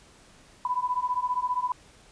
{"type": "beating tone pair", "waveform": "sine", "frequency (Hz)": [987.8, 1002.8], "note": ["B5", "B5"], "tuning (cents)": [0, 26], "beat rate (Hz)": 15, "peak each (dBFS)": -28, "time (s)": [0.65, 1.72], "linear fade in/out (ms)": 2, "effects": ["pink hiss -55 dBFS RMS until 2.11 s", "resampled to 22050 Hz"]}